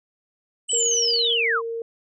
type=linear sweep; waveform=sine; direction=down; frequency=8190 to 938 Hz; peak=-19 dBFS; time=0.68-1.62 s; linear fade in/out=50 ms
type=tone with tremolo; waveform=sine; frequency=2989 Hz; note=F#7; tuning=17 cents sharp; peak=-25 dBFS; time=0.69-1.34 s; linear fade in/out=5 ms; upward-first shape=square; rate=18 Hz; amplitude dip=60%
type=tone with pitch glide; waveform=sine; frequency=466.5 to 459.5 Hz; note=A#4 to A#4; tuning=+1 to -25 cents; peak=-26 dBFS; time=0.73-1.82 s; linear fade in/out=2 ms; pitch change=-26 cents; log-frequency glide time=1.28-1.47 s
effects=none